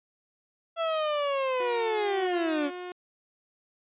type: linear sweep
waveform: 30% pulse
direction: down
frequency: 670 to 277.9 Hz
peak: -23 dBFS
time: 0.76-2.71 s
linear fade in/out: 50 ms
type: tone with pitch glide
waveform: sawtooth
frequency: 362.6 to 359.5 Hz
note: F#4 to F#4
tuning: -35 to -50 cents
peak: -32 dBFS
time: 1.6-2.92 s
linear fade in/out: 2 ms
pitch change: -15 cents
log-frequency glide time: 1.71-2.47 s
effects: resampled to 8000 Hz